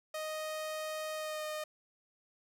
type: tone with pitch glide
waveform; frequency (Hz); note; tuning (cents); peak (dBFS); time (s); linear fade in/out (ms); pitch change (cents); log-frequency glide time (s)
sawtooth; 622.3 to 614.1; D#5 to D#5; 0 to -23; -33; 0.14-1.64; 5; -23; 1.15-1.44
effects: none